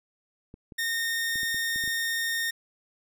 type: clicks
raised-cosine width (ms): 3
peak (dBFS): -31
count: 8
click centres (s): 0.541 / 0.722 / 1.357 / 1.432 / 1.545 / 1.76 / 1.839 / 1.877
type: tone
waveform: sawtooth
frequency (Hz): 1837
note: A#6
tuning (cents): -26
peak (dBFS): -23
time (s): 0.78-2.51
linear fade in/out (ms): 10
effects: none